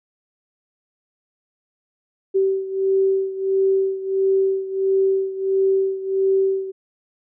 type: beating tone pair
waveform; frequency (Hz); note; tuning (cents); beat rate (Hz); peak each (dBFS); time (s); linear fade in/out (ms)
sine; 385.3 / 386.8; G4 / G4; -30 / -23; 1.5; -18 / -22; 2.34-6.72; 20
effects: none